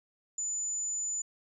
sine tone, 7000 Hz, A8, 10 cents flat, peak -31 dBFS, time 0.38-1.22 s, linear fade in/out 5 ms, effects 12-bit

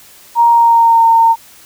sine tone with pitch glide, 937 to 913.5 Hz, A#5 to A#5, +9 to -35 cents, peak -5 dBFS, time 0.35-1.36 s, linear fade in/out 50 ms, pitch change -44 cents, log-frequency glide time 0.49-1.06 s, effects white hiss -41 dBFS RMS until 1.65 s

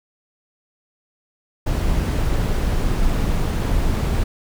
brown noise, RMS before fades -19 dBFS, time 1.66-4.24 s, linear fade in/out 10 ms, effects none

